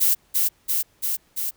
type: noise with echo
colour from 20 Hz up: violet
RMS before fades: -18 dBFS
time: 0-0.15 s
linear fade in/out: 20 ms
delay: 340 ms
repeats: 4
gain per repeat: -2 dB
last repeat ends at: 1.51 s
effects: pink hiss -61 dBFS RMS until 1.56 s